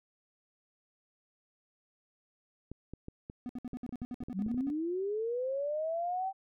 clicks, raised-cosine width 3 ms, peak -29 dBFS, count 11, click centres 2.716 / 2.936 / 3.084 / 3.299 / 3.733 / 3.892 / 4.018 / 4.227 / 4.285 / 4.464 / 4.544 s
triangle tone bursts, 246.9 Hz, B3, in tune, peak -34 dBFS, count 14, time 3.46-4.701 s, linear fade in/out 0 ms, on 32 ms, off 61 ms
sine linear sweep, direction up, 177.4 to 781 Hz, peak -31 dBFS, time 4.33-6.33 s, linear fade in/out 50 ms
effects none

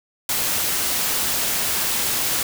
white noise, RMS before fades -22 dBFS, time 0.29-2.43 s, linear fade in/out 2 ms, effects none

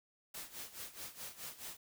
white noise with tremolo, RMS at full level -45 dBFS, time 0.34-1.77 s, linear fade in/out 5 ms, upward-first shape sine, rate 4.7 Hz, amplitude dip 80%, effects none

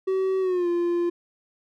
triangle tone with pitch glide, 380 to 346.5 Hz, F#4 to F4, +46 to -14 cents, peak -19 dBFS, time 0.07-1.1 s, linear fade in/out 10 ms, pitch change -160 cents, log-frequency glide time 0.4-0.68 s, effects none

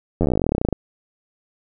slowing click train, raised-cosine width 2 ms, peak -6 dBFS, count 24, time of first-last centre 0.21-0.727 s, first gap 11 ms, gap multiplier 1.06, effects none

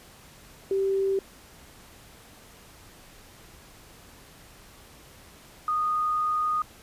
sine tone pair in turn, 389 / 1235 Hz, G4 / D#6, -13 / -13 cents, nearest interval octave + minor sixth, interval 2000 cents, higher second, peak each -22 / -23 dBFS, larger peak first, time 0.71-1.19 / 5.68-6.62 s, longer second, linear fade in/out 2 ms, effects pink hiss -51 dBFS RMS until 6.82 s + resampled to 32000 Hz

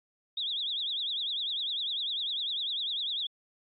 sine tone with vibrato, 3555 Hz, A7, 17 cents sharp, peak -30 dBFS, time 0.37-3.27 s, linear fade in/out 5 ms, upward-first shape triangle, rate 10 Hz, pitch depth 200 cents each way, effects AAC 64 kbps

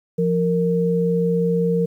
sine tone pair together, 173.28 / 462.6 Hz, F3 / A#4, -13 / -13 cents, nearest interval octave + perfect fourth, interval 1700 cents, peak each -19 dBFS, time 0.18-1.86 s, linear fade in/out 10 ms, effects 9-bit

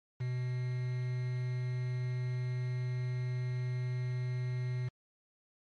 triangle tone with quantisation, 125.2 Hz, B2, 24 cents sharp, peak -30 dBFS, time 0.2-4.89 s, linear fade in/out 10 ms, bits 8, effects low-pass 4000 Hz 12 dB/octave + MP3 48 kbps

